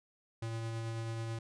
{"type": "tone with tremolo", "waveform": "square", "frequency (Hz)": 113.8, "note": "A#2", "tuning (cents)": -41, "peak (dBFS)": -36, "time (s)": [0.42, 1.39], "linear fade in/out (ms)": 5, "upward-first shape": "triangle", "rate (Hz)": 9.2, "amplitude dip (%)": 25, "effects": ["resampled to 22050 Hz"]}